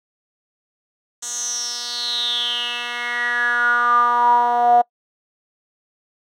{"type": "tone with band-pass filter sweep", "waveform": "10% pulse", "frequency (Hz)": 240.7, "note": "B3", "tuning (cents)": -44, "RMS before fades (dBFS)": -19, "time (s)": [1.22, 4.82], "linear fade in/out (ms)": 10, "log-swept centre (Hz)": [7200, 690], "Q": 9.1, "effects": ["noise-tail reverb RT60 0.1 s tail -25 dB re dry"]}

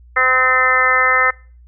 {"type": "harmonic tone", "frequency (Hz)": 257.1, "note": "C4", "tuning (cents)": -30, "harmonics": [2, 3, 4, 5, 6, 7, 8], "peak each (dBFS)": [-23, -26, -24, -16, -25, -16, -17], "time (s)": [0.16, 1.31], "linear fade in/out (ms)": 10, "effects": ["noise-tail reverb RT60 0.4 s tail -24 dB re dry", "added 60 Hz sine -41 dBFS peak until 1.67 s"]}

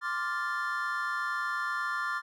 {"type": "chord", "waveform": "triangle", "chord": "D minor seventh", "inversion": "third", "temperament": "equal", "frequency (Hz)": [1046.5, 1174.7, 1396.9, 1760], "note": ["C6", "D6", "F6", "A6"], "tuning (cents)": [0, 0, 0, 0], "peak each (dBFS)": [-36, -33, -32, -33], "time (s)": [0.01, 2.22], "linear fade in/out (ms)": 50, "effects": ["tanh soft clip ceiling -19 dBFS"]}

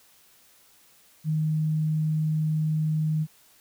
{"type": "tone", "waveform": "sine", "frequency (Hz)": 155.56, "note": "D#3", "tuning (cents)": 0, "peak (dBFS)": -22, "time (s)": [1.24, 3.27], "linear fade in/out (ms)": 50, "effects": ["white hiss -58 dBFS RMS until 3.6 s"]}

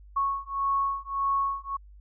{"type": "beating tone pair", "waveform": "sine", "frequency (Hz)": [1103, 1104.7], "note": ["C#6", "C#6"], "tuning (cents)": [-9, -6], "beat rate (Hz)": 1.7, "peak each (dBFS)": -28, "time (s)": [0.16, 1.77], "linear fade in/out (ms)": 10, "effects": ["added 50 Hz sine -47 dBFS peak until 2 s"]}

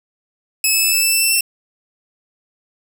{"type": "tone with pitch steps", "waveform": "10% pulse", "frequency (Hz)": [2587, 2602, 2617, 2632, 2647, 2663, 2678, 2694], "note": ["E7", "E7", "E7", "E7", "E7", "E7", "E7", "E7"], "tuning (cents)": [-33, -23, -13, -3, 7, 17, 27, 37], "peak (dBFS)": -5, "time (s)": [0.64, 1.408], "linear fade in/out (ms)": 2, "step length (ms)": 96, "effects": []}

